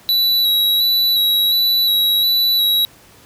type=tone with vibrato; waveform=square; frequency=3913 Hz; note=B7; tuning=17 cents flat; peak=-13 dBFS; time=0.09-2.85 s; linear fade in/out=0 ms; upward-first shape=square; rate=1.4 Hz; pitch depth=20 cents each way; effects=pink hiss -46 dBFS RMS until 3.25 s + high-pass 60 Hz 12 dB/octave